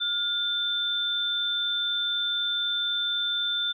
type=tone pair together; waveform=sine; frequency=1420 / 3548 Hz; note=F6 / A7; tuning=+28 / +14 cents; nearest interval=octave + major third; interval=1586 cents; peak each=-33 / -25 dBFS; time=0-3.73 s; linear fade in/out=20 ms; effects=none